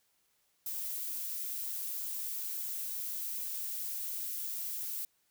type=noise; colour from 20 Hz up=violet; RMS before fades=-38 dBFS; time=0.66-5.05 s; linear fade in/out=2 ms; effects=white hiss -74 dBFS RMS until 5.3 s